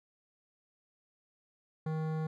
sine tone with hard clipping, 157.5 Hz, D#3, 21 cents sharp, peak -34 dBFS, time 1.86-2.27 s, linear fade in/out 5 ms, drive 15 dB, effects none

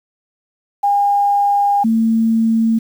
sine tone pair in turn, 810 / 225.2 Hz, G#5 / A3, -43 / +40 cents, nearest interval octave + minor seventh, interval 2217 cents, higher first, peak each -11 dBFS, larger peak neither, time 0.83-1.84 / 1.84-2.79 s, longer first, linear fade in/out 10 ms, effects 7-bit

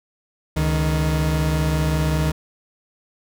40% pulse tone pair together, 70.26 / 155.56 Hz, C#2 / D#3, +24 / 0 cents, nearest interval octave + major second, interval 1376 cents, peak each -21 / -19 dBFS, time 0.56-2.32 s, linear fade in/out 10 ms, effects none

